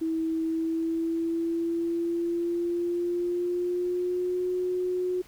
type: tone with pitch glide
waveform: sine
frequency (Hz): 323.8 to 363.5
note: E4 to F#4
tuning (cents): -31 to -31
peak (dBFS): -25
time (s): 0.01-5.22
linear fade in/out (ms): 10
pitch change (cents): +200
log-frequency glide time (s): 0.42-4.51
effects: pink hiss -55 dBFS RMS until 5.27 s